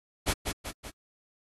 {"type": "noise with echo", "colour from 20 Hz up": "pink", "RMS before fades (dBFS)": -27, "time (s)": [0.26, 0.34], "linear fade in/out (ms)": 20, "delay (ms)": 190, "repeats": 3, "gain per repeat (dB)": -5, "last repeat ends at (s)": 0.91, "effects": ["AAC 32 kbps"]}